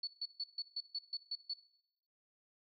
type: tone bursts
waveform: sine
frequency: 4435 Hz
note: C#8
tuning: in tune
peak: -36 dBFS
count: 9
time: 0.03-1.537 s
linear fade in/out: 5 ms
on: 43 ms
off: 140 ms
effects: noise-tail reverb RT60 0.8 s tail -18 dB re dry